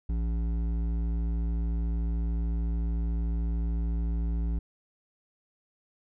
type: tone with hard clipping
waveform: triangle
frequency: 56.8 Hz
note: A#1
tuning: 44 cents flat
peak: -28 dBFS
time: 0.09-4.59 s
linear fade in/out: 5 ms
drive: 14 dB
effects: none